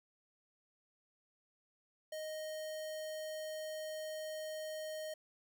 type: tone with notch filter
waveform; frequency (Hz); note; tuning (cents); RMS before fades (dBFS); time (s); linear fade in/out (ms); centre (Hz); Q
square; 622.3; D#5; 0; -43; 2.12-5.14; 5; 1400; 1.5
effects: none